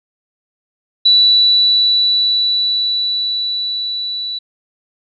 sine tone with level ramp, 3951 Hz, B7, in tune, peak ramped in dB -6 to -20 dBFS, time 1.05-4.39 s, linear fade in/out 10 ms, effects none

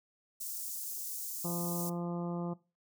white high-pass noise, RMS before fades -40 dBFS, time 0.4-1.9 s, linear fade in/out 10 ms, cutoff 6000 Hz, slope 24 dB/octave
harmonic tone, 173.1 Hz, F3, 15 cents flat, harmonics 1 / 2 / 3 / 4 / 5 / 6 / 7, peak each -35 / -41 / -45 / -47 / -49 / -51 / -52 dBFS, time 1.44-2.54 s, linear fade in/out 10 ms
effects noise-tail reverb RT60 0.3 s tail -20 dB re dry

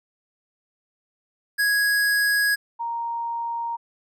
square / sine tone pair in turn, 1661.2 / 932.3 Hz, G#6 / A#5, 0 / 0 cents, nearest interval minor seventh, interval 1000 cents, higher first, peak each -19 / -25 dBFS, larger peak first, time 1.58-2.56 / 2.79-3.77 s, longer neither, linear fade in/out 20 ms, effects none

